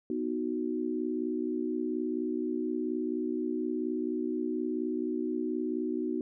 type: chord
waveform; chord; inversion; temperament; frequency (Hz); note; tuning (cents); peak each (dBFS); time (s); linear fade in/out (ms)
sine; B major; none; equal; 246.9 / 311.1 / 370; B3 / D#4 / F#4; 0 / 0 / 0; -34 / -33 / -34; 0.1-6.21; 2
effects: none